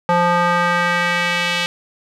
square tone with band-pass filter sweep, 174.61 Hz, F3, in tune, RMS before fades -17 dBFS, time 0.09-1.66 s, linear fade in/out 0 ms, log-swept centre 910 to 3000 Hz, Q 1.6, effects none

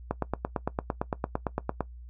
click train, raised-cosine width 1 ms, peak -13 dBFS, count 16, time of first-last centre 0.11-1.807 s, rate 8.84 Hz, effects noise-tail reverb RT60 0.1 s tail -18 dB re dry + added 60 Hz sine -42 dBFS peak until 2.09 s

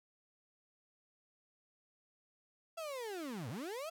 35% pulse linear two-way sweep, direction down then up, 676 to 102.3 to 676 Hz, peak -39 dBFS, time 2.77-3.9 s, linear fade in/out 10 ms, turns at 3.49 s, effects none

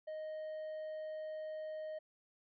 triangle tone, 622.3 Hz, D#5, in tune, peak -39 dBFS, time 0.07-1.99 s, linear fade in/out 10 ms, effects resampled to 11025 Hz

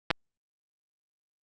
clicks, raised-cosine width 0.3 ms, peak -8 / -8 dBFS, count 2, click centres 0.105 / 0.111 s, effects Opus 48 kbps

